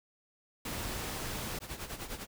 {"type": "noise", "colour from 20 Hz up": "pink", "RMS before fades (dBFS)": -38, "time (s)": [0.65, 1.59], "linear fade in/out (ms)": 5}
{"type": "noise with tremolo", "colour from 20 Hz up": "pink", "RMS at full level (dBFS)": -39, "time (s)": [1.6, 2.27], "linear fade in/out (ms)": 50, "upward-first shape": "sine", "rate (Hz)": 9.9, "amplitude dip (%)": 70}
{"effects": []}